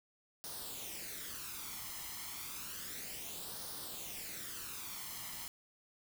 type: noise with flanger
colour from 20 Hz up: white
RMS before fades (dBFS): -45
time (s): 0.44-5.48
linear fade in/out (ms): 0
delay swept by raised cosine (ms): 0.2 to 0.98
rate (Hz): 0.31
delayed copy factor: +0.6
effects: none